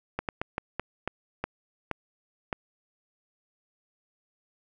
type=slowing click train; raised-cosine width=0.5 ms; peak=-14 dBFS; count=9; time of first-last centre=0.19-2.528 s; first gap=98 ms; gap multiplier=1.3; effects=none